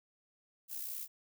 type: noise with amplitude modulation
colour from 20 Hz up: violet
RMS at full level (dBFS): -39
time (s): 0.68-1.08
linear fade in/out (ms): 50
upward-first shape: sine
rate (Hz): 63.9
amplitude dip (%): 55
effects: none